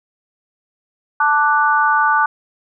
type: chord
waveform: sine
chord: D major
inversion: second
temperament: equal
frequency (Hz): 880 / 1174.7 / 1480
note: A5 / D6 / F#6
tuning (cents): 0 / 0 / 0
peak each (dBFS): -16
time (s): 1.2-2.26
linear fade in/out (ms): 5
effects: none